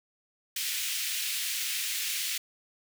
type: high-pass noise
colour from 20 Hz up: pink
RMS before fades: -32 dBFS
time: 0.56-2.38 s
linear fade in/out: 5 ms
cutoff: 2200 Hz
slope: 24 dB/octave
effects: none